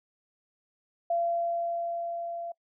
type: tone with level ramp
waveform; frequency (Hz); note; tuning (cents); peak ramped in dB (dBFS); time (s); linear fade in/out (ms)
sine; 683; F5; -39; -24 to -34; 1.1-2.52; 5
effects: noise-tail reverb RT60 0.1 s tail -23 dB re dry